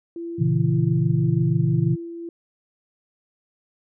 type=tone with tremolo; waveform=sine; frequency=337.8 Hz; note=E4; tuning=42 cents sharp; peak=-28 dBFS; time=0.16-2.29 s; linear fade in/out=2 ms; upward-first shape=sine; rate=1.9 Hz; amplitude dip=35%
type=chord; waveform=sine; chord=A# diminished; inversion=none; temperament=equal; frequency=116.54 / 138.59 / 164.81 Hz; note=A#2 / C#3 / E3; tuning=0 / 0 / 0 cents; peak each=-23 / -21 / -21 dBFS; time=0.38-1.96 s; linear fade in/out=20 ms
effects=none